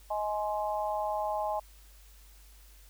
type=harmonic tone; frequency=210 Hz; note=G#3; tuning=19 cents sharp; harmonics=3 / 4 / 5; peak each=-33 / -32 / -38 dBFS; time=0.1-1.6 s; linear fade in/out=10 ms; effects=added 50 Hz sine -53 dBFS peak until 2.89 s + white hiss -60 dBFS RMS until 2.89 s